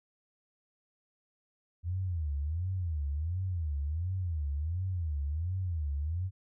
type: tone with vibrato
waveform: sine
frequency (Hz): 81.7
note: E2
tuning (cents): -15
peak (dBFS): -30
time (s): 1.83-6.31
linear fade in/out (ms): 50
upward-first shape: sine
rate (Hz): 1.4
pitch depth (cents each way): 250
effects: none